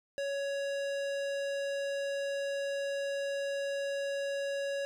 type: tone with hard clipping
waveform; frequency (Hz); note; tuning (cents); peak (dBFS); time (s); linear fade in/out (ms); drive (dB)
sine; 558; C#5; +11; -34; 0.18-4.85; 0; 18
effects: none